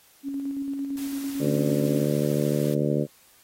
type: tone with tremolo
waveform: sine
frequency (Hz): 277.2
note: C#4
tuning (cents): 0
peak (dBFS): -26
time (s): 0.23-2.06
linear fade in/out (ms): 50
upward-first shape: square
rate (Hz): 8.9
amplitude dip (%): 30
type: noise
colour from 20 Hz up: white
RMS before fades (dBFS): -42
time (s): 0.97-2.74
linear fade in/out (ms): 0
type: harmonic tone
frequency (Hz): 73.42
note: D2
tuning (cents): 0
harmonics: 2 / 3 / 4 / 5 / 6 / 7 / 8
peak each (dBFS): -26 / -28 / -29 / -30 / -31 / -31 / -32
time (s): 1.39-3.07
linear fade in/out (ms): 50
effects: white hiss -57 dBFS RMS until 3.43 s + AAC 48 kbps